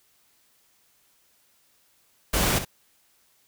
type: noise with echo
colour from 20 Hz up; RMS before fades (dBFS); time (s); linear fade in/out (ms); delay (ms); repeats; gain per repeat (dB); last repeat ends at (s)
pink; -23; 2.33-2.59; 10; 61; 1; -10; 2.651
effects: white hiss -64 dBFS RMS until 3.47 s